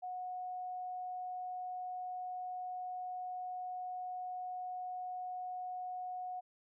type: tone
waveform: sine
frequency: 731 Hz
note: F#5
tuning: 21 cents flat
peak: -39 dBFS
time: 0.02-6.41 s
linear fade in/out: 20 ms
effects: none